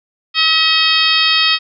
harmonic tone with a mistuned harmonic, 640 Hz, D#5, 49 cents sharp, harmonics 2 / 3 / 4 / 5 / 6 / 7 / 8, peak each -20 / -20 / -17 / -16 / -17 / -18 / -21 dBFS, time 0.34-1.59 s, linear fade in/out 50 ms, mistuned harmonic 6, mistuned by -45 cents, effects none

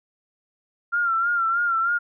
sine tone with vibrato, 1379 Hz, F6, 22 cents flat, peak -19 dBFS, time 0.92-1.99 s, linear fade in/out 20 ms, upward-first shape sine, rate 3.2 Hz, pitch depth 59 cents each way, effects none

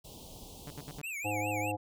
pink band-stop noise, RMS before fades -49 dBFS, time 0.04-1 s, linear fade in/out 10 ms, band 950 to 2900 Hz, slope 48 dB/octave
sawtooth tone bursts, 146.2 Hz, D3, 7 cents flat, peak -37 dBFS, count 4, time 0.67-1.016 s, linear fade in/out 2 ms, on 34 ms, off 70 ms
square tone with vibrato, 2450 Hz, D#7, 27 cents flat, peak -37 dBFS, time 1.03-1.72 s, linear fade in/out 10 ms, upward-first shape triangle, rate 4.9 Hz, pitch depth 220 cents each way
harmonic tone, 103.83 Hz, G#2, in tune, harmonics 1 / 3 / 5 / 7 / 8, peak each -38 / -38 / -38 / -38 / -38 dBFS, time 1.24-1.77 s, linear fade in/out 20 ms
effects none

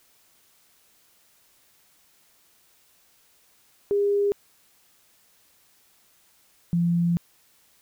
sine tone pair in turn, 405.1 / 171.41 Hz, G#4 / F3, -43 / -32 cents, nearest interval octave + minor third, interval 1489 cents, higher first, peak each -19 dBFS, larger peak neither, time 3.91-4.32 / 6.73-7.17 s, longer second, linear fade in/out 0 ms, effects white hiss -61 dBFS RMS until 7.81 s

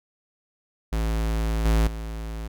square tone with level steps, 55 Hz, A1, in tune, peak -23 / -18 / -31 dBFS, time 0.92-2.48 s, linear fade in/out 10 ms, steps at 1.65 / 1.87 s, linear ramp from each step 5 ms, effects none

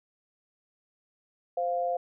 sine tone pair together, 520.5 / 698.5 Hz, C5 / F5, -9 / 0 cents, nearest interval perfect fourth, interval 509 cents, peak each -30 / -28 dBFS, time 1.57-1.97 s, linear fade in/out 5 ms, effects none

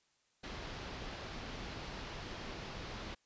pink low-pass noise, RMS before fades -45 dBFS, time 0.43-3.15 s, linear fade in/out 10 ms, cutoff 5100 Hz, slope 24 dB/octave, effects white hiss -75 dBFS RMS until 3.25 s + resampled to 16000 Hz

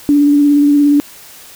sine tone with vibrato, 289.2 Hz, D4, 27 cents flat, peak -6 dBFS, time 0.09-1 s, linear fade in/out 0 ms, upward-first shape sine, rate 17 Hz, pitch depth 19 cents each way, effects white hiss -37 dBFS RMS until 1.55 s

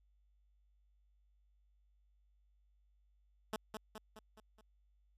10% pulse tone with echo, 216.6 Hz, A3, 27 cents flat, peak -29 dBFS, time 3.53-3.56 s, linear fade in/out 2 ms, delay 210 ms, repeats 5, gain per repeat -5 dB, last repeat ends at 4.61 s, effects added 50 Hz sine -69 dBFS peak until 5.17 s + resampled to 32000 Hz

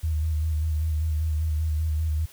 sine tone with vibrato, 78.1 Hz, D#2, 7 cents sharp, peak -22 dBFS, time 0.03-2.26 s, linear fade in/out 10 ms, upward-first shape square, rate 5.1 Hz, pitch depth 37 cents each way, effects white hiss -51 dBFS RMS until 2.32 s

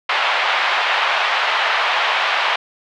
pink band-pass noise, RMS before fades -18 dBFS, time 0.09-2.56 s, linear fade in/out 5 ms, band 740 to 3400 Hz, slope 24 dB/octave, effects none

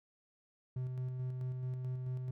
triangle tone with tremolo, 127.6 Hz, C3, 43 cents flat, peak -33 dBFS, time 0.76-2.31 s, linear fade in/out 5 ms, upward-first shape square, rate 4.6 Hz, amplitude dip 30%, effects none

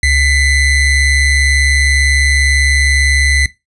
square ring-modulated tone, 1033 Hz, C6, 22 cents flat, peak -7 dBFS, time 0.03-3.46 s, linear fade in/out 2 ms, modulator 962 Hz, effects noise-tail reverb RT60 0.2 s tail -17 dB re dry + resampled to 24000 Hz

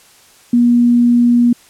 sine tone, 240 Hz, B3, 49 cents flat, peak -7 dBFS, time 0.53-1.53 s, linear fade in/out 5 ms, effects white hiss -46 dBFS RMS until 1.69 s + low-pass 11000 Hz 12 dB/octave

